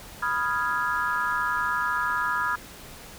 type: chord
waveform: sine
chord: F half-diminished seventh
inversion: second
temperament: equal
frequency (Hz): 987.8 / 1244.5 / 1396.9 / 1661.2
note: Cb6 / Eb6 / F6 / Ab6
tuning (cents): 0 / 0 / 0 / 0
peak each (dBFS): -29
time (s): 0.22-2.56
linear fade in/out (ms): 10
effects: pink hiss -44 dBFS RMS until 3.18 s